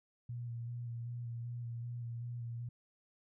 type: tone with vibrato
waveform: sine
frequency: 118.8 Hz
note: A#2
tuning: 33 cents sharp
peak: -39 dBFS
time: 0.29-2.69 s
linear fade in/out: 5 ms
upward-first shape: square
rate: 2.6 Hz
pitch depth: 21 cents each way
effects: none